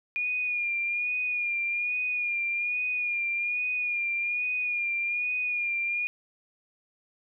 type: tone with vibrato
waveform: sine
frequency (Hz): 2431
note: D#7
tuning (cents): -41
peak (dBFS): -26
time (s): 0.16-6.07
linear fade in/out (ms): 0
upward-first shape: sine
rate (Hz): 1.2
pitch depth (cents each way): 40
effects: none